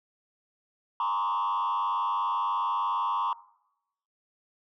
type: tone with frequency modulation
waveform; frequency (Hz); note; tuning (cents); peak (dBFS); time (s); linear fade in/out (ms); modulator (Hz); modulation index
sine; 1028; C6; -31; -23; 1-3.33; 2; 97; 1.4
effects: noise-tail reverb RT60 0.8 s tail -20 dB re dry + tanh soft clip ceiling -24 dBFS